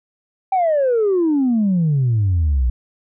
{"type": "exponential sweep", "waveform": "sine", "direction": "down", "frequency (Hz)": [784, 58.27], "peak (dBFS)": -12, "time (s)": [0.52, 2.7], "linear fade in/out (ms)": 5, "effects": ["tanh soft clip ceiling -11 dBFS"]}